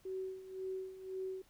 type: tone with tremolo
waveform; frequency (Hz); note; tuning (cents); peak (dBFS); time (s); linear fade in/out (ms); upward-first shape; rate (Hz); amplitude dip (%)
sine; 377.7; F#4; +36; -37; 0.05-1.42; 5; sine; 1.9; 75
effects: pink hiss -68 dBFS RMS until 1.49 s